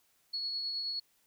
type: tone with tremolo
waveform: sine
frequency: 4362 Hz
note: C#8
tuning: 29 cents flat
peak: -32 dBFS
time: 0.33-1 s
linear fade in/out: 10 ms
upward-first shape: triangle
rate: 9.5 Hz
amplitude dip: 30%
effects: white hiss -71 dBFS RMS until 1.26 s